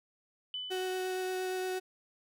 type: tone with exponential decay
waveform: sine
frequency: 3000 Hz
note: F#7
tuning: 23 cents sharp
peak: -34 dBFS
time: 0.54-1.65 s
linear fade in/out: 1 ms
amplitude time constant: 240 ms
type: tone with vibrato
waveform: 35% pulse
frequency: 371.2 Hz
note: F#4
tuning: 6 cents sharp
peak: -31 dBFS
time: 0.7-1.8 s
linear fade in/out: 20 ms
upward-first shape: sine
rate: 8.6 Hz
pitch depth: 8 cents each way
effects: none